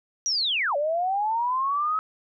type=linear two-way sweep; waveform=sine; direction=down then up; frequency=5910 to 560 to 1288 Hz; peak=-22 dBFS; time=0.26-1.99 s; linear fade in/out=0 ms; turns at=0.76 s; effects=none